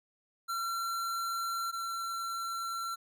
square tone pair in turn, 1362 / 1354.9 Hz, F6 / E6, -44 / +47 cents, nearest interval unison, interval 9 cents, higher first, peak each -33 / -35 dBFS, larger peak first, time 0.48-1.72 / 1.72-2.96 s, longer neither, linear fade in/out 20 ms, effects none

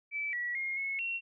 sine tone with pitch steps, 2311 / 1935 / 2139 / 2187 / 2730 Hz, D7 / B6 / C7 / C#7 / F7, -28 / -36 / +38 / -24 / -40 cents, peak -32 dBFS, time 0.11-1.21 s, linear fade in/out 50 ms, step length 220 ms, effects none

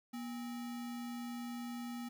sine tone with sample-and-hold, 240.2 Hz, B3, 48 cents flat, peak -40 dBFS, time 0.13-2.09 s, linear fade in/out 10 ms, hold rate 1050 Hz, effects none

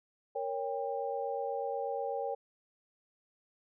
sine chord, G diminished, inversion first, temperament equal with one note detuned, 466.2 / 554.4 / 795.9 Hz, Bb4 / Db5 / G5, 0 / 0 / +26 cents, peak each -37 / -37 / -37 dBFS, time 0.35-2.35 s, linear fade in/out 10 ms, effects none

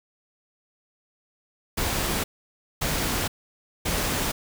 pink noise bursts, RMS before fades -26 dBFS, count 3, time 1.77-4.32 s, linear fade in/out 10 ms, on 470 ms, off 570 ms, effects none

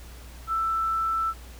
sine tone, 1326 Hz, E6, 10 cents sharp, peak -23 dBFS, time 0.47-1.34 s, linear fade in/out 50 ms, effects added 60 Hz sine -42 dBFS peak until 1.59 s + pink hiss -49 dBFS RMS until 1.59 s

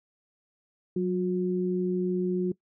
sine tone pair together, 184.2 / 361.2 Hz, F#3 / F#4, -7 / -42 cents, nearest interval octave, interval 1165 cents, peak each -27 dBFS, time 0.96-2.52 s, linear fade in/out 5 ms, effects noise-tail reverb RT60 0.1 s tail -21 dB re dry

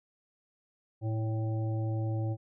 harmonic tone with a mistuned harmonic, 111.1 Hz, A2, 17 cents sharp, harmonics 1 / 3 / 5 / 7, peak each -29 / -39 / -43 / -46 dBFS, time 1.01-2.37 s, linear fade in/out 50 ms, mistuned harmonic 3, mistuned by -24 cents, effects none

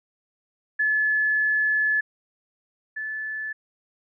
sine tone pair in turn, 1721 / 1738 Hz, A6 / A6, -39 / -22 cents, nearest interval unison, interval 17 cents, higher second, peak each -19 / -28 dBFS, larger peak first, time 0.79-2.01 / 2.96-3.53 s, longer first, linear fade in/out 10 ms, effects none

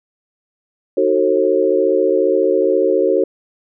sine chord, D# diminished seventh, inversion none, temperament just, 311.1 / 373.4 / 448 / 537.6 Hz, D#4 / F#4 / A4 / C5, 0 / +16 / +31 / +47 cents, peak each -21 / -16 / -17 / -17 dBFS, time 0.97-3.24 s, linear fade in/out 5 ms, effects none

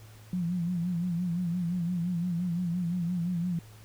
sine tone with vibrato, 174.61 Hz, F3, in tune, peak -27 dBFS, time 0.33-3.59 s, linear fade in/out 2 ms, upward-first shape sine, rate 5.8 Hz, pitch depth 80 cents each way, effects added 108 Hz sine -49 dBFS peak until 3.84 s + pink hiss -56 dBFS RMS until 3.84 s

